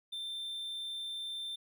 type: tone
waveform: triangle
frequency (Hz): 3569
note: A7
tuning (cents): +24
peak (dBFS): -36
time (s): 0.12-1.56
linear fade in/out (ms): 10
effects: none